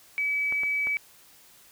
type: tone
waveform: sine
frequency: 2288 Hz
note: D7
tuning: 46 cents flat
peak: -24 dBFS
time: 0.18-0.97 s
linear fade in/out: 0 ms
type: clicks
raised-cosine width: 0.5 ms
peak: -23 dBFS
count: 3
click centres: 0.524 / 0.634 / 0.871 s
effects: white hiss -55 dBFS RMS until 1.71 s